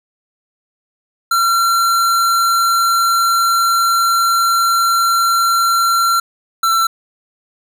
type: tone pair in turn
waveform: square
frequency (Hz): 1365 / 1344.7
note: F6 / E6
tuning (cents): -40 / +34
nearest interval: unison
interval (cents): 26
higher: first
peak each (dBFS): -12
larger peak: neither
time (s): 1.31-6.2 / 6.63-6.87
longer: first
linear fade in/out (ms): 5
effects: none